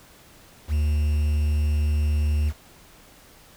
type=tone with quantisation; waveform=triangle; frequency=75 Hz; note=D2; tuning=37 cents sharp; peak=-17 dBFS; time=0.68-2.53 s; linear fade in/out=50 ms; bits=7; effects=pink hiss -51 dBFS RMS until 3.56 s